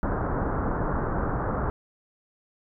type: low-pass noise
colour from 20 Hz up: pink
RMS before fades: -27 dBFS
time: 0.03-1.7 s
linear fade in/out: 0 ms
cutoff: 1500 Hz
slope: 48 dB/octave
effects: none